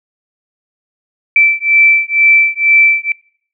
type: beating tone pair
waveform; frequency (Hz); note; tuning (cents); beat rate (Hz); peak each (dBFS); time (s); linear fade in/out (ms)
sine; 2328 / 2330.1; D7 / D7; -16 / -14; 2.1; -10; 1.36-3.12; 2
effects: noise-tail reverb RT60 0.6 s tail -26 dB re dry